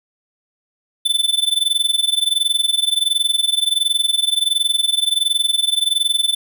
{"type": "tone with amplitude modulation", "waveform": "square", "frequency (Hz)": 3520, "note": "A7", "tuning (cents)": 0, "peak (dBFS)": -12, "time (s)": [1.05, 6.35], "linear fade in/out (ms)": 10, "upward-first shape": "sine", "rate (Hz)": 21.4, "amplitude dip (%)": 90, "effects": []}